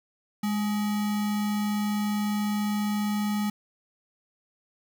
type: tone with sample-and-hold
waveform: sine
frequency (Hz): 207.7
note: G#3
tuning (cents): 0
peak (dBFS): -24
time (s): 0.43-3.5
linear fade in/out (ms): 5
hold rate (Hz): 1050
effects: none